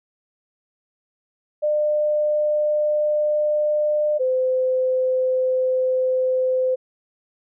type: tone pair in turn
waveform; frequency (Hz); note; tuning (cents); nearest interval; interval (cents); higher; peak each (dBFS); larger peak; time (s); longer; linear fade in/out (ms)
sine; 601 / 513.8; D5 / C5; +40 / -32; minor third; 272; first; -17; neither; 1.62-4.19 / 4.19-6.76; neither; 20
effects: none